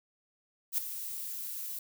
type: noise with ADSR envelope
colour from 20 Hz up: violet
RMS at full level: -28 dBFS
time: 0.72-1.79 s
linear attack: 58 ms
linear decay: 9 ms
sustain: -11 dB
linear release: 3 ms
effects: none